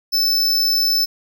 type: tone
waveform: square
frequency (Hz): 5274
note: E8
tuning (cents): 0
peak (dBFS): -15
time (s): 0.12-1.06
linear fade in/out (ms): 20
effects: none